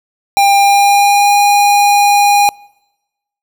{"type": "tone with pitch glide", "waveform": "square", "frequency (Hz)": [799, 815.3], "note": ["G5", "G#5"], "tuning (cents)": [33, -32], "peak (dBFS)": -7, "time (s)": [0.37, 2.49], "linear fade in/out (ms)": 0, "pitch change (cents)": 35, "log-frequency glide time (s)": [0.54, 1.35], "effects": ["noise-tail reverb RT60 1.0 s tail -26 dB re dry"]}